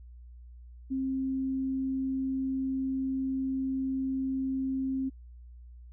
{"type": "tone", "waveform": "sine", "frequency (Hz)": 265.2, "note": "C4", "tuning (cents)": 23, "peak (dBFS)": -28, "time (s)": [0.9, 5.1], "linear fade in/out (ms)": 20, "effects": ["added 60 Hz sine -46 dBFS peak until 5.92 s"]}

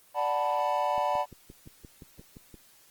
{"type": "chord", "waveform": "triangle", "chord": "B minor seventh", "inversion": "first", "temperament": "equal", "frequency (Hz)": [587.3, 740, 880, 987.8], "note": ["D5", "F#5", "A5", "B5"], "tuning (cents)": [0, 0, 0, 0], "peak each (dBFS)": -29, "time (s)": [0.14, 1.26], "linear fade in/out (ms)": 50}
{"type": "click train", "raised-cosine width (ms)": 3, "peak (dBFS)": -33, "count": 10, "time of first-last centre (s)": [0.98, 2.542], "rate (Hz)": 5.76}
{"effects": ["white hiss -59 dBFS RMS until 2.9 s", "Opus 24 kbps"]}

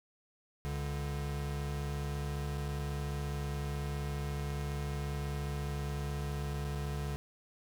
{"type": "tone pair together", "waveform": "square", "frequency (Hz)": [69.8, 144.27], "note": ["C#2", "D3"], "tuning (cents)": [13, -30], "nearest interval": "octave + minor second", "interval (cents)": 1257, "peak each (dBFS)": [-38, -38], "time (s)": [0.65, 7.16], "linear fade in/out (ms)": 0, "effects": []}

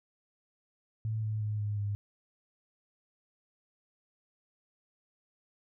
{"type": "tone with pitch steps", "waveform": "sine", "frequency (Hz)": [110, 107.99, 106.01, 104.07, 102.16], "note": ["A2", "A2", "G#2", "G#2", "G#2"], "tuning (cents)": [0, -32, 36, 4, -28], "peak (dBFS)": -30, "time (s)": [1.05, 1.95], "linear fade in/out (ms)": 0, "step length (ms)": 180, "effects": []}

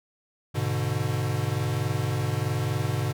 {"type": "chord", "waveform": "square", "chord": "G# diminished", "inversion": "none", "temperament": "equal with one note detuned", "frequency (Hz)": [102.28, 123.47, 146.83], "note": ["G#2", "B2", "D3"], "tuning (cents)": [-26, 0, 0], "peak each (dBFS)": [-30, -29, -31], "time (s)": [0.54, 3.13], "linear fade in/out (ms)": 20, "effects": []}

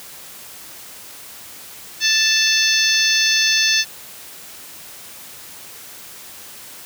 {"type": "harmonic tone", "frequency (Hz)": 881, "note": "A5", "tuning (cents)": 2, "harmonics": [2, 3, 4, 5, 6, 7], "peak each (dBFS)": [-21, -21, -21, -21, -21, -21], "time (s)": [2, 3.85], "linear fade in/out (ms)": 50, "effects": ["white hiss -38 dBFS RMS until 6.85 s", "high-pass 60 Hz 12 dB/octave"]}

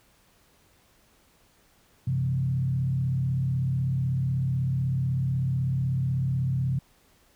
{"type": "tone with frequency modulation", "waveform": "sine", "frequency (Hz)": 130.81, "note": "C3", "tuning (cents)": 0, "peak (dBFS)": -23, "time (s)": [2.07, 6.79], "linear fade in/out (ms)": 5, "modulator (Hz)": 36.1, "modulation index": 0.68, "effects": ["pink hiss -62 dBFS RMS until 7.35 s"]}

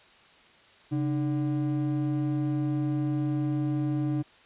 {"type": "ring-modulated tone", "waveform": "triangle", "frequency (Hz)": 220, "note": "A3", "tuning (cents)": 0, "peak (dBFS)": -20, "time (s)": [0.91, 4.23], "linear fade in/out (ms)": 20, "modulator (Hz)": 83.4, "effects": ["white hiss -56 dBFS RMS until 4.45 s", "resampled to 8000 Hz"]}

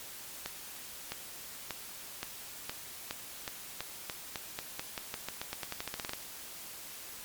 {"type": "accelerating click train", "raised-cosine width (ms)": 0.2, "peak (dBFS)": -18, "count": 26, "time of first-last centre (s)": [0.46, 6.134], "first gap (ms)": 660, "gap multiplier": 0.89, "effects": ["white hiss -46 dBFS RMS until 7.24 s", "MP3 96 kbps"]}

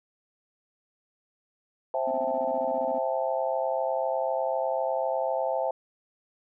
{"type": "chord", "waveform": "sine", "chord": "A minor seventh", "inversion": "first", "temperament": "just", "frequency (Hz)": [528, 660, 792, 880], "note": ["C5", "E5", "G5", "A5"], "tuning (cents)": [16, 2, 18, 0], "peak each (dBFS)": [-29, -29, -33, -33], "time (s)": [1.94, 5.71], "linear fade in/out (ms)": 2}
{"type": "tone bursts", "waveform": "triangle", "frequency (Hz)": 256.7, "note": "C4", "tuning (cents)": -33, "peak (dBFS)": -33, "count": 14, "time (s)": [2.07, 2.985], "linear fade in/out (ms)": 5, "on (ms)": 44, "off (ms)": 23}
{"effects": []}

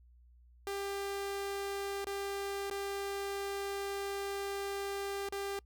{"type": "tone with dropouts", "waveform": "sawtooth", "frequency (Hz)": 397.3, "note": "G4", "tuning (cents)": 23, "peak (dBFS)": -32, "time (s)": [0.67, 5.59], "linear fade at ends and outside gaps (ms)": 1, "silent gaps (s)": [[2.045, 2.069], [2.7, 2.71], [5.288, 5.323]], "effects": ["noise-tail reverb RT60 0.1 s tail -26 dB re dry", "added 60 Hz sine -58 dBFS peak until 5.65 s"]}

